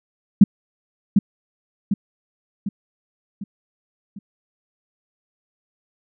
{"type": "tone with echo", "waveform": "sine", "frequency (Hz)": 200, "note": "G3", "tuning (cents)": 35, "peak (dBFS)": -3, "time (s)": [0.41, 0.44], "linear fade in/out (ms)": 5, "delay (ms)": 750, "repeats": 5, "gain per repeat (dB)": -6, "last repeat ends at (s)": 4.19, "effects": []}